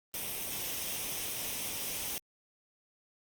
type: noise with comb filter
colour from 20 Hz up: white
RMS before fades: -37 dBFS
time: 0.14-2.18 s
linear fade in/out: 0 ms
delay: 0.34 ms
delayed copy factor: +0.5
effects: Opus 32 kbps